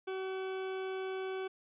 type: tone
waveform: 40% pulse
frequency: 379.3 Hz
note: F#4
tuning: 43 cents sharp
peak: -35 dBFS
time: 0.07-1.48 s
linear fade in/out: 10 ms
effects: resampled to 8000 Hz